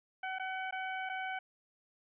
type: tone with dropouts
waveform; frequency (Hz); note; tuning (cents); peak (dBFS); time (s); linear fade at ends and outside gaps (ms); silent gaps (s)
20% pulse; 755; F#5; +35; -31; 0.23-1.39; 5; 0.386-0.396 / 0.71-0.724 / 1.092-1.096
effects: resampled to 8000 Hz